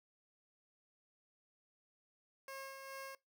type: tone with tremolo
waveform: 15% pulse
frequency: 540 Hz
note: C#5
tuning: 45 cents flat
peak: -39 dBFS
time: 2.48-3.15 s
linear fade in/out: 2 ms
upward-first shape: sine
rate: 2.4 Hz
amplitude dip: 40%
effects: noise-tail reverb RT60 0.2 s tail -22 dB re dry